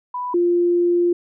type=tone pair in turn; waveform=sine; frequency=990 / 348.8 Hz; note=B5 / F4; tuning=+4 / -2 cents; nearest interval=octave + tritone; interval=1806 cents; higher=first; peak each=-23 / -14 dBFS; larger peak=second; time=0.14-0.34 / 0.34-1.13 s; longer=second; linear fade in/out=5 ms; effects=none